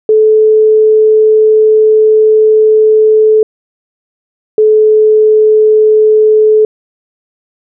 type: tone pair in turn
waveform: sine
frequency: 433.5 / 431 Hz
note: A4 / A4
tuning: -26 / -36 cents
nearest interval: unison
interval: 10 cents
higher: first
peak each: -3 dBFS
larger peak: neither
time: 0.09-3.43 / 4.58-6.65 s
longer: first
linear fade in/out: 2 ms
effects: none